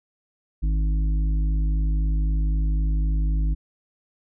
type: harmonic tone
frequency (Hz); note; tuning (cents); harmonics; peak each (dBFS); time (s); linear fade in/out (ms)
51.91; G#1; 0; 1 / 3 / 5 / 6; -19 / -31 / -40 / -41; 0.62-3.55; 20
effects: none